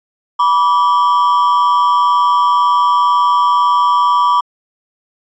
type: ring-modulated tone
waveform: triangle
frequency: 1069 Hz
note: C6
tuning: 37 cents sharp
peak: -4 dBFS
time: 0.39-4.41 s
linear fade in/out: 10 ms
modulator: 90 Hz
effects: resampled to 16000 Hz